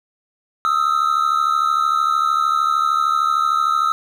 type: tone pair together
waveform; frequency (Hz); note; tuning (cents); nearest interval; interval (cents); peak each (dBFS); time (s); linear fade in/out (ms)
triangle; 1257 / 1330.2; D#6 / E6; +17 / +15; minor second; 98; -16; 0.65-3.92; 0
effects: none

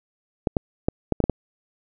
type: clicks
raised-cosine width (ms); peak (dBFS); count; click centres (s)
2; -6; 7; 0.472 / 0.568 / 0.885 / 1.123 / 1.203 / 1.24 / 1.297
effects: none

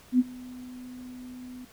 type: tone with ADSR envelope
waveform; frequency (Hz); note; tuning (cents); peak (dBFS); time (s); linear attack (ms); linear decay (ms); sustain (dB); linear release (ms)
sine; 251; B3; +28; -15; 0.12-1.65; 72; 34; -24; 6
effects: pink hiss -54 dBFS RMS until 1.72 s

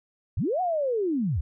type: linear two-way sweep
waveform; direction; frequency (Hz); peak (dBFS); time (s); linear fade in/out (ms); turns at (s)
sine; up then down; 58 to 754 to 58; -23; 0.37-1.41; 5; 0.61
effects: none

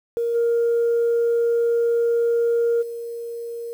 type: tone with level steps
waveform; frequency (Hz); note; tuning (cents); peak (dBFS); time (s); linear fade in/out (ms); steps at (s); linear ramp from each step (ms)
sine; 467.9; A#4; +6; -19 / -15 / -28; 0.17-3.73; 0; 0.34 / 2.81; 20
effects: tanh soft clip ceiling -14 dBFS + 8-bit

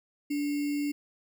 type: tone with sample-and-hold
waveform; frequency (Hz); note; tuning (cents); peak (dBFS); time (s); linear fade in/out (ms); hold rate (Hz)
sine; 290; D4; -22; -27; 0.3-0.92; 10; 2450
effects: none

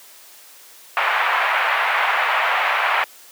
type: band-pass noise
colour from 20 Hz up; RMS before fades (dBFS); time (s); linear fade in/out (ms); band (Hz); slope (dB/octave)
pink; -19; 0.97-3.04; 0; 760 to 2500; 24
effects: white hiss -45 dBFS RMS until 3.31 s + high-pass 400 Hz 12 dB/octave

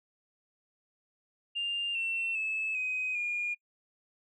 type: tone with pitch steps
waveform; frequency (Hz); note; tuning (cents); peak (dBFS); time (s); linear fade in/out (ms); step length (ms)
sine; 2800 / 2701 / 2606 / 2515 / 2426; F7 / E7 / E7 / D#7 / D#7; +4 / +42 / -20 / +18 / -44; -29; 1.55-3.55; 20; 400
effects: noise-tail reverb RT60 0.1 s tail -25 dB re dry + tanh soft clip ceiling -25 dBFS

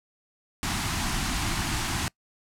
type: band-stop noise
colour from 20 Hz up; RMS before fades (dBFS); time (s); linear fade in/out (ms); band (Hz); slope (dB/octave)
pink; -28; 0.63-2.08; 0; 350 to 700; 48
effects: noise-tail reverb RT60 0.1 s tail -24 dB re dry + low-pass 10000 Hz 12 dB/octave

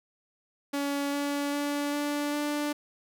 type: tone with pitch steps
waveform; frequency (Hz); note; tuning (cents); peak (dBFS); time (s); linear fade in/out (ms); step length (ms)
sawtooth; 282.9 / 285.7 / 288.5 / 291.4 / 294.2; C#4 / D4 / D4 / D4 / D4; +35 / -48 / -31 / -13 / +3; -24; 0.73-2.73; 10; 400
effects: none

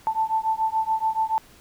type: beating tone pair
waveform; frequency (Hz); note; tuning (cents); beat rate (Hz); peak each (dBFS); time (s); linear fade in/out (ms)
sine; 880 / 887; A5 / A5; 0 / +14; 7; -24; 0.07-1.38; 0
effects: pink hiss -52 dBFS RMS until 1.6 s

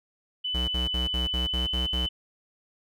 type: tone with pitch glide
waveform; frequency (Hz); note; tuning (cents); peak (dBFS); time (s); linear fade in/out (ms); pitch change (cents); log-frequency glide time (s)
sine; 2997 to 3020; F#7 to F#7; +22 to +35; -27; 0.44-2.09; 10; +13; 1.37-1.69
type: tone bursts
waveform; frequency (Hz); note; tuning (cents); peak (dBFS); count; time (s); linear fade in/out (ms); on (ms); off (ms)
square; 63; B1; +35; -28; 8; 0.54-2.066; 10; 140; 58
effects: none

